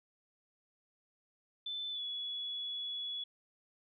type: tone with pitch glide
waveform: sine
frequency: 3520 to 3390 Hz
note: A7 to G#7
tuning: 0 to +35 cents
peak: -37 dBFS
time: 1.66-3.24 s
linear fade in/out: 5 ms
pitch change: -65 cents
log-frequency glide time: 1.91-2.03 s
effects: none